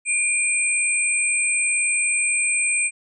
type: tone pair together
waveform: sine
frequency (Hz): 2396 / 8139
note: D7 / C9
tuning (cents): +34 / -49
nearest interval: octave + major sixth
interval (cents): 2117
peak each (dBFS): -21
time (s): 0.05-2.91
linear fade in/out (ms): 50
effects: none